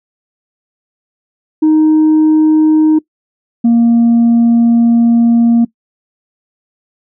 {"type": "tone pair in turn", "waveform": "sine", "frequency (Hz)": [311.1, 233.7], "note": ["D#4", "A#3"], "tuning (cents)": [0, 5], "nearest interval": "perfect fourth", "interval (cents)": 495, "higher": "first", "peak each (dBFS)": -3, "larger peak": "neither", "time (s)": [[1.62, 2.99], [3.64, 5.65]], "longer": "second", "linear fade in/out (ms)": 10, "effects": ["noise-tail reverb RT60 0.1 s tail -21 dB re dry", "tanh soft clip ceiling -4 dBFS"]}